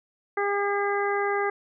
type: harmonic tone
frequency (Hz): 404.1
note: G#4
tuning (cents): -47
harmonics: 1 / 2 / 3 / 4 / 5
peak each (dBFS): -26 / -29 / -31 / -32 / -33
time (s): 0.37-1.5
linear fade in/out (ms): 5
effects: none